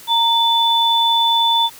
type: tone pair together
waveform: sine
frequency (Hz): 926 / 3496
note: A#5 / A7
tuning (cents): -12 / -12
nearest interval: octave + major seventh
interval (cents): 2300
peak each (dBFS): -15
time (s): 0.07-1.7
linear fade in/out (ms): 50
effects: white hiss -40 dBFS RMS until 1.79 s